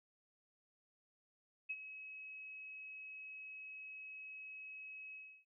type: tone with ADSR envelope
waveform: sine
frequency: 2561 Hz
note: D#7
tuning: 49 cents sharp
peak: -37 dBFS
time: 1.69-5.45 s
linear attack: 15 ms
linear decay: 47 ms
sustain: -11 dB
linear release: 310 ms
effects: none